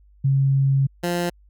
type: tone pair in turn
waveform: sine / 15% pulse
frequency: 136.4 / 174.45 Hz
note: C#3 / F3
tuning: -28 / -2 cents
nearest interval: major third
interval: 426 cents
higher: second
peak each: -15 dBFS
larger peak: neither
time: 0.24-0.87 / 1.03-1.3 s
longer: first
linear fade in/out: 10 ms
effects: added 50 Hz sine -50 dBFS peak until 1.49 s